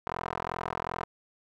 15% pulse tone with band-pass filter, 42.64 Hz, F1, 41 cents flat, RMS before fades -35 dBFS, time 0.07-1.04 s, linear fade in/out 0 ms, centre 1000 Hz, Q 1.9, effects none

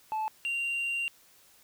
sine tone pair in turn, 870 / 2769 Hz, A5 / F7, -20 / -15 cents, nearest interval octave + minor sixth, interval 2005 cents, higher second, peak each -26 dBFS, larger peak neither, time 0.12-0.28 / 0.45-1.08 s, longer second, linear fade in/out 0 ms, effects tanh soft clip ceiling -28 dBFS + white hiss -60 dBFS RMS until 1.63 s

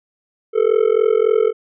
triangle tone with amplitude modulation, 440 Hz, A4, in tune, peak -6 dBFS, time 0.53-1.53 s, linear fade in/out 50 ms, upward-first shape sine, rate 43.6 Hz, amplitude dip 100%, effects resampled to 8000 Hz

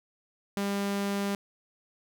sawtooth tone, 200 Hz, G3, 35 cents sharp, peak -24 dBFS, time 0.57-1.35 s, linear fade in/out 0 ms, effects none

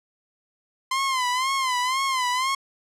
sawtooth tone with vibrato, 1036 Hz, C6, 17 cents flat, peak -18 dBFS, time 0.91-2.55 s, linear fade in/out 5 ms, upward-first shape sine, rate 2 Hz, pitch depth 90 cents each way, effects low-pass 9000 Hz 12 dB/octave

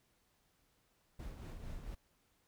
brown noise with tremolo, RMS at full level -44 dBFS, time 1.19-1.95 s, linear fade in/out 5 ms, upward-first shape triangle, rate 4.4 Hz, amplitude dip 50%, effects pink hiss -75 dBFS RMS until 2.47 s

